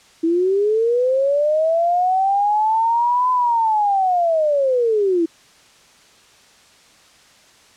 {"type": "linear two-way sweep", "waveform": "sine", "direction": "up then down", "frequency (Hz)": [321.4, 1014, 321.4], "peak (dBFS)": -14, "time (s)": [0.23, 5.26], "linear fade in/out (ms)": 10, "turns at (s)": 3.31, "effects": ["white hiss -50 dBFS RMS until 7.76 s", "low-pass 7000 Hz 12 dB/octave"]}